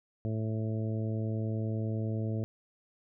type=harmonic tone; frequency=110 Hz; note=A2; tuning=in tune; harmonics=1 / 2 / 3 / 4 / 5 / 6; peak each=-31 / -37 / -41 / -43 / -45 / -47 dBFS; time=0.25-2.44 s; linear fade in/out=0 ms; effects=none